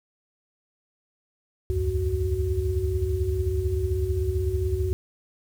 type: tone cluster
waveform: sine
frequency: 67.7 / 78.9 / 94.7 / 372.9 Hz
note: C#2 / D#2 / F#2 / F#4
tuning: -40 / +25 / +41 / +14 cents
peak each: -28 dBFS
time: 1.7-4.93 s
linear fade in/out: 0 ms
effects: 8-bit